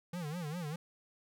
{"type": "tone with vibrato", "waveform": "square", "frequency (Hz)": 162.5, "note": "E3", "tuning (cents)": -24, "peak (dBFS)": -38, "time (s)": [0.13, 0.76], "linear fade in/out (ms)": 5, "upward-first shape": "sine", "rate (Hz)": 5, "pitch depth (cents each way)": 190, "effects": []}